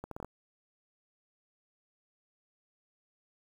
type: accelerating click train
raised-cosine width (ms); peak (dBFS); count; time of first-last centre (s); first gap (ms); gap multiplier
1; -26; 6; 0.04-0.246; 73; 0.71
effects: 9-bit